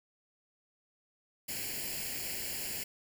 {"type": "noise with comb filter", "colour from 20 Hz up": "white", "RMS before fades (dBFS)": -38, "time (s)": [1.48, 2.84], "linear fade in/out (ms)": 10, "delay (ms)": 0.41, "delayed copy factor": 0.8, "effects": []}